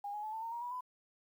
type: tone with pitch steps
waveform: sine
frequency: 812 / 836.8 / 862.3 / 888.6 / 915.7 / 943.6 / 972.4 / 1002 Hz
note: G#5 / G#5 / A5 / A5 / A#5 / A#5 / B5 / B5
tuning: -39 / +13 / -35 / +17 / -31 / +21 / -27 / +25 cents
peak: -38 dBFS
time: 0.04-0.808 s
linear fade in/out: 5 ms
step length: 96 ms
effects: 11-bit